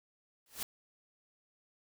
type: noise with exponential growth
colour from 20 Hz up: white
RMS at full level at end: -34 dBFS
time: 0.46-0.63 s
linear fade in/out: 2 ms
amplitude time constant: 36 ms
effects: none